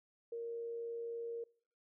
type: tone with amplitude modulation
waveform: sine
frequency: 465.9 Hz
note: A#4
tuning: 1 cent flat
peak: -38 dBFS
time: 0.32-1.44 s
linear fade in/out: 5 ms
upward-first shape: sine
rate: 104 Hz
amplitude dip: 25%
effects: noise-tail reverb RT60 0.5 s tail -24 dB re dry